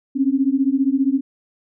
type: beating tone pair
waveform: sine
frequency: 263.3 / 278.3 Hz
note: C4 / C#4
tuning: +11 / +7 cents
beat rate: 15 Hz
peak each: -18 / -18 dBFS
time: 0.15-1.21 s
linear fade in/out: 20 ms
effects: none